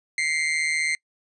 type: tone with amplitude modulation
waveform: 40% pulse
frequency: 2092 Hz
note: C7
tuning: 1 cent flat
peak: -18 dBFS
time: 0.18-0.95 s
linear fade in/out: 2 ms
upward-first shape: sine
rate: 155 Hz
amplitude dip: 70%
effects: noise-tail reverb RT60 0.1 s tail -25 dB re dry + resampled to 22050 Hz